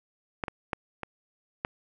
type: clicks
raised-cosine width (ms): 0.5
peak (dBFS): -14 / -18 / -13 / -19 / -13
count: 5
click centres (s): 0.438 / 0.482 / 0.732 / 1.033 / 1.649
effects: none